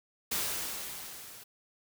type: noise with level ramp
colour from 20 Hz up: white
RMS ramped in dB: -31 to -50 dBFS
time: 0.31-1.44 s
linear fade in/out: 10 ms
effects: none